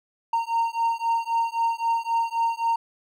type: beating tone pair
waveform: triangle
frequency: 919 / 922.8 Hz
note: A#5 / A#5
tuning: -25 / -18 cents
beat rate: 3.8 Hz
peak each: -23 dBFS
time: 0.33-2.76 s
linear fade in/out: 5 ms
effects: none